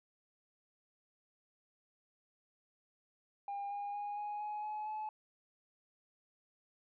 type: tone with pitch steps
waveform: sine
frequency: 804 / 812.9 / 821.8 / 830.9 / 840.1 / 849.4 / 858.7 Hz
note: G5 / G#5 / G#5 / G#5 / G#5 / G#5 / A5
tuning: +44 / -37 / -18 / +1 / +20 / +39 / -42 cents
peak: -36 dBFS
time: 3.48-5.09 s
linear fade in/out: 2 ms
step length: 230 ms
effects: tanh soft clip ceiling -36 dBFS